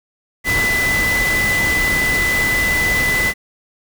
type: tone in noise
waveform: sine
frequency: 2002 Hz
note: B6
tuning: 23 cents sharp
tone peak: -15 dBFS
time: 0.44-3.34 s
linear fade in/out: 50 ms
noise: pink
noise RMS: -22 dBFS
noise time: 0.44-3.34 s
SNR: +4 dB
effects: none